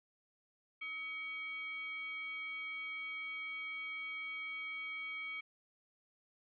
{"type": "tone with frequency modulation", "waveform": "sine", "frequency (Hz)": 2252, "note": "C#7", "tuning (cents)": 27, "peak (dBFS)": -40, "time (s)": [0.81, 5.41], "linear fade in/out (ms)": 10, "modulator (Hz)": 968, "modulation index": 0.47, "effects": []}